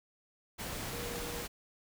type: tone in noise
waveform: sine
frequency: 476.8 Hz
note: A#4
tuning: 39 cents sharp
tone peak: -43 dBFS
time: 0.92-1.45 s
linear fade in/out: 20 ms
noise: pink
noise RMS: -40 dBFS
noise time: 0.58-1.48 s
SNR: -6 dB
effects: none